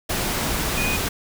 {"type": "tone in noise", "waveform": "sine", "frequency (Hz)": 2474, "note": "D#7", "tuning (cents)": -10, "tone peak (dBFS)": -24, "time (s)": [0.77, 0.97], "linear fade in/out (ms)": 10, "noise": "pink", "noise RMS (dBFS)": -24, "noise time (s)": [0.09, 1.09], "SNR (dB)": -3, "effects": []}